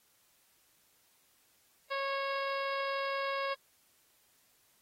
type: harmonic tone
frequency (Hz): 549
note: C#5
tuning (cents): -17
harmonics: 1 / 2 / 3 / 4 / 5 / 6 / 7 / 8 / 9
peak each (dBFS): -36 / -36 / -41 / -43 / -46 / -50 / -51 / -54 / -51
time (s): 1.9-3.55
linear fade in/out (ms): 20
effects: white hiss -69 dBFS RMS until 4.81 s + AAC 48 kbps